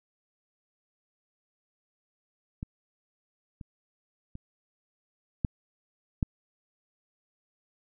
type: clicks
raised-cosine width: 5 ms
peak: -22 / -29 / -28 / -13 / -13 dBFS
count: 5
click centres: 2.629 / 3.612 / 4.354 / 5.448 / 6.228 s
effects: none